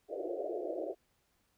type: band-pass noise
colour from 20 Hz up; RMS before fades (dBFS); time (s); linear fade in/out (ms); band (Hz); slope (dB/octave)
pink; -38; 0.08-0.95; 50; 320 to 690; 96
effects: pink hiss -75 dBFS RMS until 1.57 s